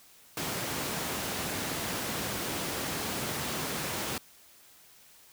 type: high-pass noise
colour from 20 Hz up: pink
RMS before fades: -34 dBFS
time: 0.37-4.18 s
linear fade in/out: 2 ms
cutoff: 120 Hz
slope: 12 dB/octave
effects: white hiss -57 dBFS RMS until 5.32 s